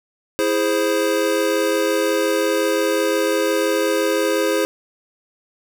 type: chord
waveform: square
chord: E augmented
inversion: none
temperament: equal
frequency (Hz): 329.6 / 415.3 / 523.3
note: E4 / G#4 / B#4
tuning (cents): 0 / 0 / 0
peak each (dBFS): -23 / -22 / -21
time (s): 0.39-4.65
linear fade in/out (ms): 0
effects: none